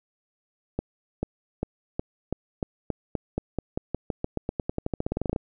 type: accelerating click train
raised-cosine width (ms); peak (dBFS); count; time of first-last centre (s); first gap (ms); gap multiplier
2; -13; 30; 0.79-5.362; 440; 0.91
effects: none